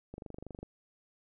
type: click train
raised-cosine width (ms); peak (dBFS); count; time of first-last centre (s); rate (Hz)
2; -30; 13; 0.14-0.63; 24.5
effects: none